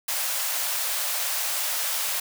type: high-pass noise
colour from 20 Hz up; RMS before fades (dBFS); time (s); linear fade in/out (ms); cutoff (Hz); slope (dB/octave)
white; -27; 0.08-2.2; 5; 540; 48
effects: none